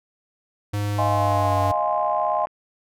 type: tone with pitch glide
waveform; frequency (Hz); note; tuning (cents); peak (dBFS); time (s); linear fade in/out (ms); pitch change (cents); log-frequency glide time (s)
square; 102.9 to 96.57; G#2 to G2; -16 to -25; -23; 0.73-1.72; 10; -109; 1.04-1.57
type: chord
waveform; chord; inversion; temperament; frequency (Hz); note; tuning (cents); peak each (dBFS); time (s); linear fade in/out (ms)
sine; F minor seventh; third; equal; 622.3 / 698.5 / 830.6 / 1046.5; Eb5 / F5 / Ab5 / C6; 0 / 0 / 0 / 0; -25; 0.98-2.46; 10
type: click train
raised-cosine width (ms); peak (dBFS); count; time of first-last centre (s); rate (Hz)
0.5; -29; 73; 1.25-2.47; 59
effects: none